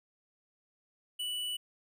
triangle tone with tanh clipping, 2960 Hz, F#7, in tune, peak -35 dBFS, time 1.19-1.57 s, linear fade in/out 10 ms, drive 18 dB, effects none

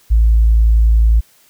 sine tone, 55.5 Hz, A1, 16 cents sharp, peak -6 dBFS, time 0.1-1.21 s, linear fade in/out 20 ms, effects tanh soft clip ceiling -3 dBFS + white hiss -51 dBFS RMS until 1.49 s

